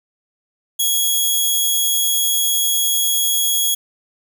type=tone; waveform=10% pulse; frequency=3329 Hz; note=G#7; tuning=3 cents sharp; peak=-7 dBFS; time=0.79-3.75 s; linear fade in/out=10 ms; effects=none